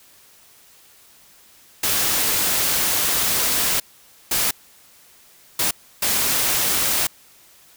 white noise bursts at uneven times, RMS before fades -20 dBFS, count 4, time 1.83-3.8 / 4.31-4.51 / 5.59-5.71 / 6.02-7.07 s, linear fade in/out 5 ms, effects white hiss -51 dBFS RMS until 7.76 s

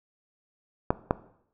clicks, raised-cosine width 1 ms, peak -7 dBFS, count 2, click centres 0.905 / 1.109 s, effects noise-tail reverb RT60 0.7 s tail -17 dB re dry

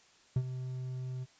triangle tone with ADSR envelope, 128.2 Hz, C3, 35 cents flat, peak -22 dBFS, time 0.36-1.26 s, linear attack 4 ms, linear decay 59 ms, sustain -12 dB, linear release 33 ms, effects white hiss -63 dBFS RMS until 1.39 s + resampled to 16000 Hz

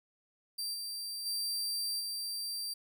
sawtooth tone with level steps, 4699 Hz, D8, in tune, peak -32 / -35 / -30 / -33 dBFS, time 0.58-2.74 s, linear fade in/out 10 ms, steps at 0.73 / 1.25 / 1.99 s, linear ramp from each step 20 ms, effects none

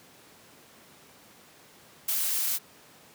blue noise with ADSR envelope, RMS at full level -26 dBFS, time 2.08-2.59 s, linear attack 9 ms, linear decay 17 ms, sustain -2 dB, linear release 35 ms, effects pink hiss -54 dBFS RMS until 3.14 s + high-pass 150 Hz 12 dB/octave

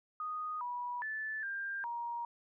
sine tone with pitch steps, 1241 / 974 / 1747 / 1594 / 944 Hz, D#6 / B5 / A6 / G6 / A#5, -5 / -24 / -13 / +28 / +22 cents, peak -36 dBFS, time 0.2-2.25 s, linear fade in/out 2 ms, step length 410 ms, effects none

